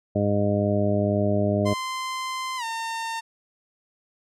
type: harmonic tone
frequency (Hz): 102.1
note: G#2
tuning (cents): -29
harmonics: 1 / 2 / 3 / 4 / 5 / 6 / 7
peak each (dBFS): -25 / -25 / -29 / -29 / -35 / -25 / -37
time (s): 0.15-1.74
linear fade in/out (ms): 10
type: tone with pitch glide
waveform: sawtooth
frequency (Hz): 1038 to 908.9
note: C6 to A#5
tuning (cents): -14 to -44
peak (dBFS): -24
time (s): 1.65-3.21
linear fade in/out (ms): 20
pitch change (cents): -230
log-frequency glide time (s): 2.57-2.64
effects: low-pass 9000 Hz 12 dB/octave